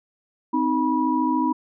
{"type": "tone cluster", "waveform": "sine", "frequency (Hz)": [259, 312.8, 973], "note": ["C4", "D#4", "B5"], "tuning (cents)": [-17, 9, -26], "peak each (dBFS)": -23, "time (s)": [0.53, 1.53], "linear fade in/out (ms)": 10, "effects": []}